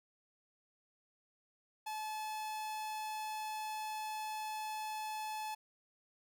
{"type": "tone", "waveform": "45% pulse", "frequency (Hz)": 862, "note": "A5", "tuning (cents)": -36, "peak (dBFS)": -39, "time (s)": [1.86, 5.55], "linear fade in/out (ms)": 10, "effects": []}